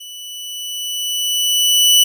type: tone with level ramp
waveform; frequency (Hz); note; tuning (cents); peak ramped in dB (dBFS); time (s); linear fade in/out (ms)
sawtooth; 2968; F#7; +5; -29 to -4; 0-2.04; 10
effects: none